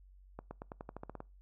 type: accelerating click train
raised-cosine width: 1 ms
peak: -29 dBFS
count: 11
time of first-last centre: 0.39-1.204 s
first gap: 120 ms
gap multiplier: 0.91
effects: noise-tail reverb RT60 0.3 s tail -25 dB re dry + added 47 Hz sine -56 dBFS peak until 1.41 s